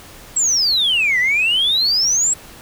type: exponential two-way sweep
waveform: sine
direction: down then up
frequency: 7840 to 1923 to 7840 Hz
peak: -12 dBFS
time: 0.36-2.34 s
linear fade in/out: 10 ms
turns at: 1.19 s
effects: tanh soft clip ceiling -10 dBFS + pink hiss -40 dBFS RMS until 2.61 s